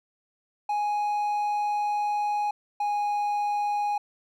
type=tone pair in turn; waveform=triangle; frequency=831 / 826.3 Hz; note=G#5 / G#5; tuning=+1 / -9 cents; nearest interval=unison; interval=10 cents; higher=first; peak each=-22 dBFS; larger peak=neither; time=0.69-2.51 / 2.8-3.98 s; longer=first; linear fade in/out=5 ms; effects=none